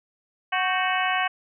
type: harmonic tone with a mistuned harmonic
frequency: 369.9 Hz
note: F#4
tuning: in tune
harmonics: 2 / 3 / 4 / 5 / 6 / 7 / 8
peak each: -26 / -28 / -29 / -30 / -31 / -31 / -32 dBFS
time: 0.52-1.28 s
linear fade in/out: 10 ms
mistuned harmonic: 4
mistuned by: +85 cents
effects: none